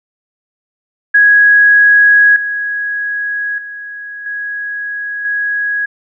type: tone with level steps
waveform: sine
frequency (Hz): 1661.2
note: G#6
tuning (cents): 0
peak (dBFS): -4 / -15 / -24 / -18 / -13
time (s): 1.14-5.86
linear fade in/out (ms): 10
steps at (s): 2.36 / 3.58 / 4.26 / 5.25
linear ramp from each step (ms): 2
effects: none